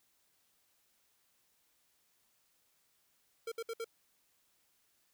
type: tone bursts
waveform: square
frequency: 457.2 Hz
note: A#4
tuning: 34 cents flat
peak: -38 dBFS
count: 4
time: 3.47-3.845 s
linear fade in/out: 5 ms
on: 48 ms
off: 61 ms
effects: white hiss -74 dBFS RMS until 5.13 s